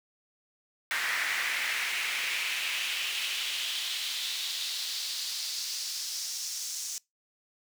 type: noise with high-pass filter sweep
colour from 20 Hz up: brown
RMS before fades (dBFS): -33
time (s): 0.91-6.98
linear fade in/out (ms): 0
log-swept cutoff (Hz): 1800 to 6200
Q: 2.6
effects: noise-tail reverb RT60 0.2 s tail -24 dB re dry